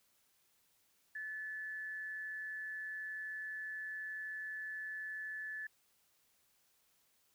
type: tone with amplitude modulation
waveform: sine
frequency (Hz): 1734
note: A6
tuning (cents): -26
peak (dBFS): -39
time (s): 1.15-5.67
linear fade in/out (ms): 5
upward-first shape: sine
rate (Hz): 179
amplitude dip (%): 35
effects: white hiss -74 dBFS RMS until 7.34 s